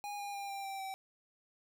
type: tone with pitch steps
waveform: square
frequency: 820 / 810.1 / 800.3 / 790.7 / 781.2 / 771.7 Hz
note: G#5 / G#5 / G5 / G5 / G5 / G5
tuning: -22 / -43 / +36 / +15 / -6 / -27 cents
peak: -40 dBFS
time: 0.04-0.94 s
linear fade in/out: 0 ms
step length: 150 ms
effects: none